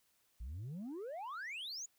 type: exponential sweep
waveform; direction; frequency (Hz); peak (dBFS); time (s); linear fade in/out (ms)
sine; up; 52 to 7090; -39; 0.4-1.86; 10
effects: tanh soft clip ceiling -41 dBFS + white hiss -75 dBFS RMS until 1.98 s